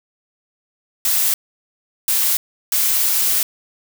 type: noise bursts at uneven times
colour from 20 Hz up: blue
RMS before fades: -17 dBFS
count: 3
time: 1.05-1.34 / 2.08-2.37 / 2.72-3.43 s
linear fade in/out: 2 ms
effects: none